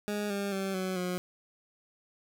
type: tone with pitch steps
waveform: 20% pulse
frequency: 207.3 / 200.2 / 193.42 / 186.83 / 180.47 Hz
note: G#3 / G3 / G3 / F#3 / F#3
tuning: -3 / +37 / -23 / +17 / -43 cents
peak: -26 dBFS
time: 0.08-1.18 s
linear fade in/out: 0 ms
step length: 220 ms
effects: none